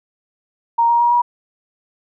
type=tone with pitch steps; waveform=sine; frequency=932.3 / 942 / 951.9 / 961.8 Hz; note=A#5 / A#5 / A#5 / B5; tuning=0 / +18 / +36 / -46 cents; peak=-11 dBFS; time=0.78-1.22 s; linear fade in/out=10 ms; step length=110 ms; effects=none